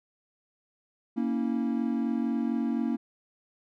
triangle chord, A# diminished, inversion none, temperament equal with one note detuned, 233.1 / 277.2 / 324.3 Hz, A#3 / C#4 / E4, 0 / 0 / -28 cents, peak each -26 / -29 / -32 dBFS, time 1.16-2.97 s, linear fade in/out 20 ms, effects none

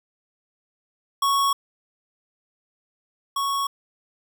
square tone pair in turn, 1108.7 / 1108.7 Hz, C#6 / C#6, 0 / 0 cents, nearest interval unison, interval 0 cents, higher neither, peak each -19 / -23 dBFS, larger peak first, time 1.22-1.53 / 3.36-3.67 s, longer neither, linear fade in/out 5 ms, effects none

